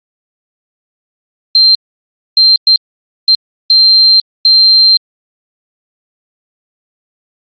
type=tone bursts at uneven times; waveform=sine; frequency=4152 Hz; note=C8; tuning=14 cents flat; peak=-3 dBFS; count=6; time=1.55-1.75 / 2.37-2.56 / 2.67-2.76 / 3.28-3.35 / 3.7-4.2 / 4.45-4.97 s; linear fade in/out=2 ms; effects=Opus 32 kbps